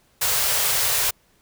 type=band-stop noise; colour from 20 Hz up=white; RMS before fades=-21 dBFS; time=0.21-1.11 s; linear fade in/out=10 ms; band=150 to 400 Hz; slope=48 dB/octave; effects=pink hiss -61 dBFS RMS until 1.41 s